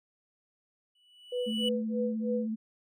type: tone with exponential growth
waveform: triangle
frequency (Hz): 2955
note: F#7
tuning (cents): -3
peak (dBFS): -26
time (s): 0.95-1.69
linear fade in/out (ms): 5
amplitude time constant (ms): 160
type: tone with tremolo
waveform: sine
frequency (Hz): 493.9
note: B4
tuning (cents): 0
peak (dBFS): -28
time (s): 1.32-2.49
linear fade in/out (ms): 5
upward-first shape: sine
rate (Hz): 3.2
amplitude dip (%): 100
type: tone with vibrato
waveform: sine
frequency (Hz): 220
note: A3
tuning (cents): 0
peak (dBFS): -30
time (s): 1.46-2.56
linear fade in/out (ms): 20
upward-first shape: triangle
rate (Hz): 16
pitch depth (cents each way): 27
effects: none